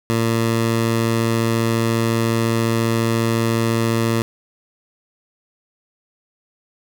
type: tone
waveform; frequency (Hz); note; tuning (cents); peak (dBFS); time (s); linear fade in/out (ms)
15% pulse; 114.4; A#2; -32; -10; 0.1-4.22; 0
effects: none